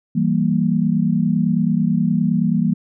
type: chord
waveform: sine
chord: E diminished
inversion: none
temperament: equal with one note detuned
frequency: 164.81 / 194.31 / 233.1 Hz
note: E3 / G3 / Bb3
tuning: 0 / -15 / 0 cents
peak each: -19 dBFS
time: 0.15-2.74 s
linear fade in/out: 10 ms
effects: none